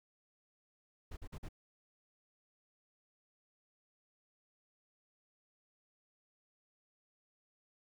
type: noise bursts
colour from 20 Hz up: brown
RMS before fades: -44 dBFS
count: 4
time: 1.11-1.488 s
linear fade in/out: 10 ms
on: 60 ms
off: 46 ms
effects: none